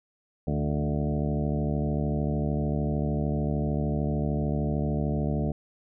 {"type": "harmonic tone with a mistuned harmonic", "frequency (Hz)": 73.3, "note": "D2", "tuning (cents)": -3, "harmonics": [1, 2, 3, 4, 5, 6, 8, 9, 10], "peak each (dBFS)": [-31, -28, -31, -35, -39, -37, -38, -40, -43], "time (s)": [0.47, 5.52], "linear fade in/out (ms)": 5, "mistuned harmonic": 2, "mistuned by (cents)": 46, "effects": []}